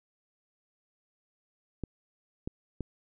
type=clicks; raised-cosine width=3 ms; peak=-21 dBFS; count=3; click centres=1.837 / 2.475 / 2.807 s; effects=none